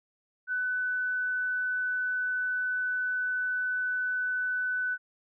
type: tone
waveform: sine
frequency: 1499 Hz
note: F#6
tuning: 22 cents sharp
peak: -27 dBFS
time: 0.47-4.98 s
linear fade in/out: 50 ms
effects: none